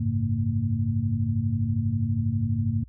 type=tone cluster; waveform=sine; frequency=94 / 106.3 / 136.3 / 228.6 Hz; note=F#2 / G#2 / C#3 / A#3; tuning=+28 / +41 / -29 / -34 cents; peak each=-29 / -25 / -31 / -29 dBFS; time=0-2.84 s; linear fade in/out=10 ms; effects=added 60 Hz sine -46 dBFS peak until 2.88 s